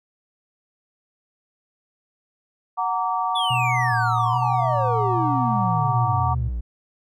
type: chord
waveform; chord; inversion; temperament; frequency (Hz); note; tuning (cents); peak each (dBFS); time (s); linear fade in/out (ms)
sine; Gb augmented; none; just; 740 / 925 / 1156.2; Gb5 / Bb5 / D6; 0 / -14 / -27; -25; 2.77-6.35; 20
type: exponential sweep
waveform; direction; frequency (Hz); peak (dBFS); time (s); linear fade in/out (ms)
triangle; down; 3520 to 55; -22; 3.35-6.61; 10
type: tone with vibrato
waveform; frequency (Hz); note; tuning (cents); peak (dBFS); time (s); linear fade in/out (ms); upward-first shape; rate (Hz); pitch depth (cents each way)
sine; 120; B2; -49; -23; 3.5-6.49; 10; square; 1.2; 54
effects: none